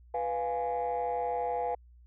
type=chord; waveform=sine; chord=F diminished; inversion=second; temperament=equal; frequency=493.9 / 698.5 / 830.6 Hz; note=Cb5 / F5 / Ab5; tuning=0 / 0 / 0 cents; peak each=-32 dBFS; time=0.14-1.75 s; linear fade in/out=5 ms; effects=tanh soft clip ceiling -24 dBFS + added 60 Hz sine -53 dBFS peak until 2.06 s